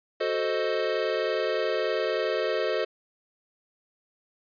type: chord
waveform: square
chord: F# diminished seventh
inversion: none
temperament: equal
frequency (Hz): 370 / 440 / 523.3 / 622.3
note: F#4 / A4 / C5 / Eb5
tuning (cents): 0 / 0 / 0 / 0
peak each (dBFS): -33 / -30 / -31 / -31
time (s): 0.2-2.85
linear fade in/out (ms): 10
effects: resampled to 11025 Hz